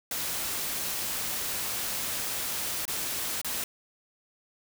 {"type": "noise with dropouts", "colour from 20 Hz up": "white", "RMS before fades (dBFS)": -32, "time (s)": [0.11, 3.64], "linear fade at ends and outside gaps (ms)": 2, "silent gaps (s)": [[2.854, 2.879], [3.415, 3.446]], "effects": []}